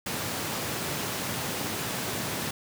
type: high-pass noise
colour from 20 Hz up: pink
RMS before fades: -32 dBFS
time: 0.06-2.51 s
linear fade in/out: 5 ms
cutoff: 100 Hz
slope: 24 dB/octave
effects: none